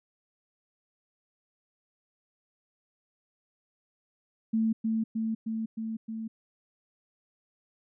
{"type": "tone with echo", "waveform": "sine", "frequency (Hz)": 222.6, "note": "A3", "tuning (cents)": 20, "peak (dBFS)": -23, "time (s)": [4.53, 4.73], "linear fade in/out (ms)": 10, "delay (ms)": 310, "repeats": 5, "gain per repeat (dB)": -2, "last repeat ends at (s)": 6.28, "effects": []}